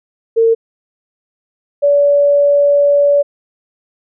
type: tone pair in turn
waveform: sine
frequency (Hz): 454.9 / 573.1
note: A#4 / D5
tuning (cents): -42 / -42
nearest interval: major third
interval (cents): 400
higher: second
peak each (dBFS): -7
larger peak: neither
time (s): 0.36-0.55 / 1.82-3.23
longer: second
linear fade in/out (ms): 20
effects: none